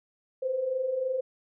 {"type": "tone pair together", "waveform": "sine", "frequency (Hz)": [497.8, 521], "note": ["B4", "C5"], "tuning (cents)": [14, -7], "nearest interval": "minor second", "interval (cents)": 79, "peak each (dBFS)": [-35, -27], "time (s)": [0.42, 1.21], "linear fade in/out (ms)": 10, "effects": []}